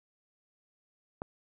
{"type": "click", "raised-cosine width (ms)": 1, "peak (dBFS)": -22, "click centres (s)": 1.219, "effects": []}